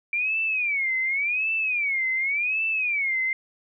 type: tone with vibrato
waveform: sine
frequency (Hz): 2335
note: D7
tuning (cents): -11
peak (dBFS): -22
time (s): 0.13-3.33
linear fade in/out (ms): 2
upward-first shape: sine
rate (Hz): 0.89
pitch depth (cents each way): 220
effects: none